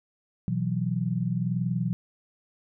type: chord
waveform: sine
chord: B suspended fourth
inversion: none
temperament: equal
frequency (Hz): 123.47 / 164.81 / 185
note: B2 / E3 / F#3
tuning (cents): 0 / 0 / 0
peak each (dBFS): -29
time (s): 0.48-1.93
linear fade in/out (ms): 0
effects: none